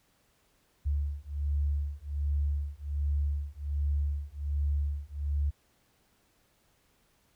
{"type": "beating tone pair", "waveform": "sine", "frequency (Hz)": [71.6, 72.9], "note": ["D2", "D2"], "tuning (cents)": [-43, -12], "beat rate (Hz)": 1.3, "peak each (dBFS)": -31, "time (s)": [0.85, 5.51], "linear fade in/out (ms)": 20, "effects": ["pink hiss -69 dBFS RMS until 7.35 s"]}